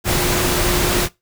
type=tone in noise; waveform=sine; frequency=356.6 Hz; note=F4; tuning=36 cents sharp; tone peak=-23 dBFS; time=0.04-1.09 s; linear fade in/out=50 ms; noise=pink; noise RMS=-18 dBFS; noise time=0.04-1.09 s; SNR=-8 dB; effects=noise-tail reverb RT60 0.2 s tail -20 dB re dry